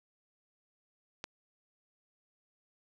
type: click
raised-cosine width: 0.2 ms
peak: -21 dBFS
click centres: 1.241 s
effects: none